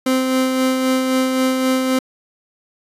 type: tone with tremolo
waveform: 30% pulse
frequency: 259.8 Hz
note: C4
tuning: 12 cents flat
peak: -11 dBFS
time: 0.06-1.99 s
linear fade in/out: 5 ms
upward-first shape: sine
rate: 3.8 Hz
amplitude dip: 35%
effects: resampled to 32000 Hz